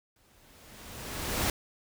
pink noise with exponential growth, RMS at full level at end -27 dBFS, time 0.16-1.5 s, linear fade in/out 2 ms, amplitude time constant 290 ms, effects none

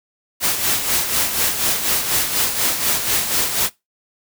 white noise with tremolo, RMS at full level -17 dBFS, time 0.4-3.7 s, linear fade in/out 50 ms, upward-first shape sine, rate 4.1 Hz, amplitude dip 55%, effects noise-tail reverb RT60 0.2 s tail -21 dB re dry

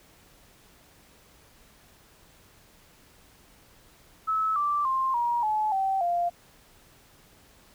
sine tone with pitch steps, 1299 / 1170.7 / 1055.1 / 950.9 / 857 / 772.4 / 696.1 Hz, E6 / D6 / C6 / A#5 / A5 / G5 / F5, -26 / -6 / +14 / +34 / -46 / -26 / -6 cents, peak -23 dBFS, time 4.27-6.3 s, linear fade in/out 20 ms, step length 290 ms, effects pink hiss -57 dBFS RMS until 7.74 s

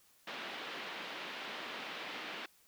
white band-pass noise, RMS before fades -44 dBFS, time 0.27-2.46 s, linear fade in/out 5 ms, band 200 to 3400 Hz, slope 24 dB/octave, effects white hiss -67 dBFS RMS until 2.67 s

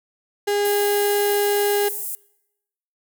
35% pulse tone, 408.8 Hz, G#4, 27 cents flat, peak -17 dBFS, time 0.47-1.89 s, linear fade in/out 10 ms
pink high-pass noise, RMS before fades -29 dBFS, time 0.65-2.15 s, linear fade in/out 0 ms, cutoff 9600 Hz, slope 24 dB/octave
effects noise-tail reverb RT60 0.9 s tail -24 dB re dry

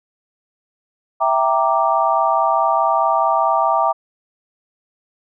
sine chord, E half-diminished seventh, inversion none, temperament equal, 659.3 / 784 / 932.3 / 1174.7 Hz, E5 / G5 / Bb5 / D6, 0 / 0 / 0 / 0 cents, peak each -19 dBFS, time 1.2-3.93 s, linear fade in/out 20 ms, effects none

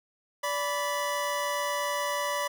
25% pulse tone pair together, 579.3 / 987.8 Hz, D5 / B5, -24 / 0 cents, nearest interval major sixth, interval 924 cents, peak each -27 dBFS, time 0.43-2.48 s, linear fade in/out 10 ms, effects none

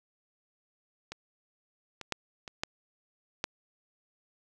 clicks, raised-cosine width 0.2 ms, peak -22 / -23 / -13 / -24 / -13 / -12 dBFS, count 6, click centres 1.12 / 2.013 / 2.123 / 2.478 / 2.635 / 3.441 s, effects none

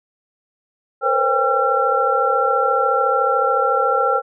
sine tone cluster, 460.6 / 500 / 534 / 799 / 1358 Hz, A#4 / B4 / C5 / G5 / F6, -21 / +21 / +35 / +33 / -49 cents, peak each -24 / -23 / -21 / -21 / -18 dBFS, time 1.01-4.22 s, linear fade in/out 50 ms, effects none

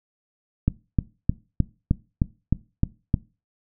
click train, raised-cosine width 5 ms, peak -6 dBFS, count 9, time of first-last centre 0.68-3.142 s, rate 3.25 Hz, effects noise-tail reverb RT60 0.3 s tail -20 dB re dry

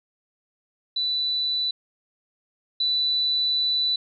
sine tone pair in turn, 3976 / 3976 Hz, B7 / B7, +11 / +11 cents, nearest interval unison, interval 0 cents, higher neither, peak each -22 / -20 dBFS, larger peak second, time 0.96-1.71 / 2.8-3.96 s, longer second, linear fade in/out 5 ms, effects none

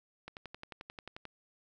click train, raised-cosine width 0.3 ms, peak -28 dBFS, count 12, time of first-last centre 0.28-1.253 s, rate 11.3 Hz, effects none

